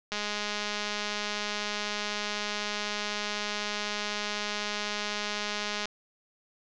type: click train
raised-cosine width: 0.2 ms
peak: -15 dBFS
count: 1194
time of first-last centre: 0.12-5.856 s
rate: 208 Hz
effects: resampled to 16000 Hz + 8-bit